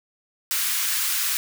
white high-pass noise, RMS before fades -24 dBFS, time 0.51-1.37 s, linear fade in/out 0 ms, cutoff 1200 Hz, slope 24 dB/octave, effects none

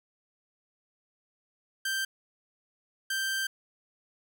sawtooth tone pair in turn, 1568 / 1568 Hz, G6 / G6, 0 / 0 cents, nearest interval unison, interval 0 cents, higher neither, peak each -25 dBFS, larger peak neither, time 1.85-2.05 / 3.1-3.47 s, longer second, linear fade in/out 5 ms, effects none

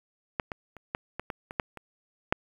clicks, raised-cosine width 0.5 ms, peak -12 / -19 / -30 / -14 / -18 / -18 / -23 / -11 / -26 / -7 dBFS, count 10, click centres 0.398 / 0.518 / 0.767 / 0.949 / 1.196 / 1.302 / 1.509 / 1.598 / 1.773 / 2.325 s, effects 8-bit

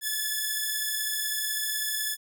5% pulse beating tone pair, 1713 / 1729 Hz, A6 / A6, -47 / -31 cents, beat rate 16 Hz, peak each -22 / -18 dBFS, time 0.01-2.17 s, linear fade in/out 50 ms, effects none

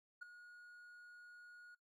triangle tone with ADSR envelope, 1445 Hz, F#6, 41 cents flat, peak -40 dBFS, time 0.21-1.75 s, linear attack 16 ms, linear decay 6 ms, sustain -14 dB, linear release 8 ms, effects noise-tail reverb RT60 0.1 s tail -18 dB re dry + tanh soft clip ceiling -41 dBFS

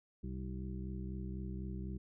harmonic tone, 64 Hz, C2, 38 cents flat, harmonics 1 / 2 / 3 / 5 / 6, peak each -42 / -46 / -44 / -51 / -54 dBFS, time 0.23-1.98 s, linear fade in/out 10 ms, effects none

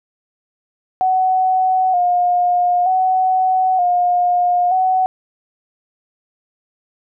sine tone with vibrato, 730 Hz, F#5, 24 cents flat, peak -12 dBFS, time 1.01-5.06 s, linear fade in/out 0 ms, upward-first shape square, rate 0.54 Hz, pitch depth 42 cents each way, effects none

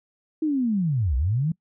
sine linear two-way sweep, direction down then up, 321.9 to 58.5 to 170 Hz, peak -20 dBFS, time 0.42-1.52 s, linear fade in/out 5 ms, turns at 1.16 s, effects noise-tail reverb RT60 0.1 s tail -24 dB re dry

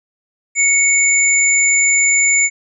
sine tone pair together, 2217 / 7090 Hz, C#7 / A8, 0 / +12 cents, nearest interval octave + minor sixth, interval 2012 cents, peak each -13 dBFS, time 0.55-2.5 s, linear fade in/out 50 ms, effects none

